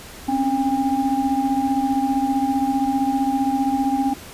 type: tone cluster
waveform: sine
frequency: 263.1 / 278.4 / 804 Hz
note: C4 / C#4 / G5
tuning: +10 / +8 / +44 cents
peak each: -22 dBFS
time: 0.28-4.14 s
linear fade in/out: 10 ms
effects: pink hiss -39 dBFS RMS until 4.33 s + resampled to 32000 Hz